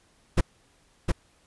brown noise with echo, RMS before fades -18 dBFS, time 0.37-0.41 s, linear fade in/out 10 ms, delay 710 ms, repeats 1, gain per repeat -3 dB, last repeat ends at 1.12 s, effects pink hiss -63 dBFS RMS until 1.46 s + resampled to 24000 Hz

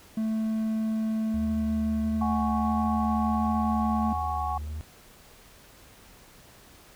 triangle tone, 220 Hz, A3, in tune, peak -23 dBFS, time 0.17-4.13 s, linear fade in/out 5 ms
triangle tone with vibrato, 75.5 Hz, D2, 48 cents sharp, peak -30 dBFS, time 1.34-4.81 s, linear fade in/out 0 ms, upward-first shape triangle, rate 1.5 Hz, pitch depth 67 cents each way
sine chord, F# suspended second, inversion none, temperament equal, 740 / 830.6 / 1108.7 Hz, F#5 / G#5 / C#6, 0 / 0 / 0 cents, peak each -32 dBFS, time 2.21-4.58 s, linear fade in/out 5 ms
effects pink hiss -53 dBFS RMS until 6.95 s

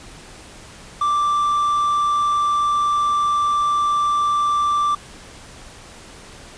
triangle tone with quantisation, 1174.7 Hz, D6, in tune, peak -14 dBFS, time 1.01-4.95 s, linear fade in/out 5 ms, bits 7, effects pink hiss -41 dBFS RMS until 6.57 s + resampled to 22050 Hz

